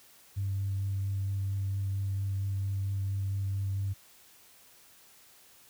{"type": "tone with vibrato", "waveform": "sine", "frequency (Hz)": 98, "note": "G2", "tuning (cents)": 0, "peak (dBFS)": -28, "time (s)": [0.36, 3.94], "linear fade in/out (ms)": 20, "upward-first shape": "sine", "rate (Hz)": 4.4, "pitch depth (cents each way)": 12, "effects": ["tanh soft clip ceiling -24 dBFS", "white hiss -58 dBFS RMS until 5.69 s"]}